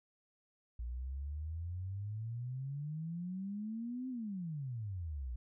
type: exponential two-way sweep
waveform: sine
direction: up then down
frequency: 57.5 to 261.6 to 57.5 Hz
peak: -38 dBFS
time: 0.79-5.36 s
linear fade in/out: 5 ms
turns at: 4.09 s
effects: none